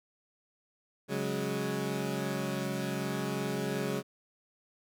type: chord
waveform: 20% pulse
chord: C# suspended fourth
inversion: none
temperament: equal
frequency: 138.59 / 185 / 207.7 Hz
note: C#3 / F#3 / G#3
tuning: 0 / 0 / 0 cents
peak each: -31 dBFS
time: 1.08-4.03 s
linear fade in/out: 50 ms
effects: none